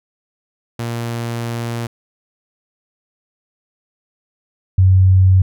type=tone pair in turn; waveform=sawtooth / sine; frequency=117.4 / 93.86 Hz; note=A#2 / F#2; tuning=+13 / +25 cents; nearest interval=major third; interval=388 cents; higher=first; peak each=-17 / -7 dBFS; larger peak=second; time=0.79-1.87 / 4.78-5.42 s; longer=first; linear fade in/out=5 ms; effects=none